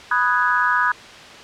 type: chord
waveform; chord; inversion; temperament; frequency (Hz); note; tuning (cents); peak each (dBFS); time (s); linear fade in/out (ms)
sine; G# minor seventh; first; equal; 987.8 / 1244.5 / 1480 / 1661.2; B5 / D#6 / F#6 / G#6; 0 / 0 / 0 / 0; -21; 0.11-0.92; 5
effects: white hiss -39 dBFS RMS until 1.43 s + low-pass 4000 Hz 12 dB/octave